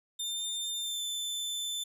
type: tone with pitch glide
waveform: sawtooth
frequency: 3602 to 3532 Hz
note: A7 to A7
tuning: +40 to +6 cents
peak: -30 dBFS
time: 0.19-1.84 s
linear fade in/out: 10 ms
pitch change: -34 cents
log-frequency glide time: 0.8-1.02 s
effects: resampled to 32000 Hz